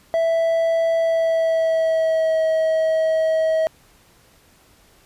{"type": "tone with pitch glide", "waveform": "triangle", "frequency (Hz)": [659.3, 639.4], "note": ["E5", "D#5"], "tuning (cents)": [0, 47], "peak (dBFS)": -14, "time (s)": [0.14, 3.67], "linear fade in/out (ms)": 0, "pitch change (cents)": -53, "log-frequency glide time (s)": [0.97, 2.44], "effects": ["pink hiss -54 dBFS RMS until 5.05 s", "resampled to 32000 Hz"]}